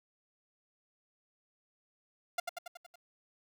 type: tone with echo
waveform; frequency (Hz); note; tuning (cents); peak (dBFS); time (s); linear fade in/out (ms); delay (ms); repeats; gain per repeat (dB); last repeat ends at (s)
sawtooth; 698.5; F5; 0; -26; 2.38-2.4; 5; 93; 6; -4; 2.958
effects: 11-bit